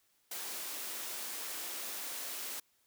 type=high-pass noise; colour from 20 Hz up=white; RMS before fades=-41 dBFS; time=0.31-2.6 s; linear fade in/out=5 ms; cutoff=250 Hz; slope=24 dB/octave; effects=white hiss -73 dBFS RMS until 2.86 s